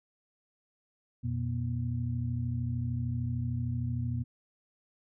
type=tone cluster; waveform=sine; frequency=87.3 / 120.5 / 241.2 Hz; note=F2 / B2 / B3; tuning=0 / -42 / -41 cents; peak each=-36 / -31 / -38 dBFS; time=1.23-4.24 s; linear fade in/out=20 ms; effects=none